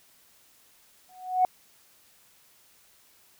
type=tone with exponential growth; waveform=sine; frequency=738 Hz; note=F#5; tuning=5 cents flat; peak=-15 dBFS; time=1.09-1.45 s; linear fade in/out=1 ms; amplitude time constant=77 ms; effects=tanh soft clip ceiling -11 dBFS + white hiss -60 dBFS RMS until 3.39 s